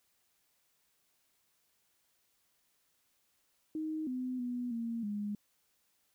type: tone with pitch steps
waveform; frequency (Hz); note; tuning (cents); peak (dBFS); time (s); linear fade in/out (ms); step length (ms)
sine; 312.8 / 254 / 245.3 / 231.2 / 206.5; D#4 / B3 / B3 / A#3 / G#3; +9 / +49 / -12 / -14 / -10; -34; 3.75-5.35; 2; 320
effects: white hiss -75 dBFS RMS until 6.14 s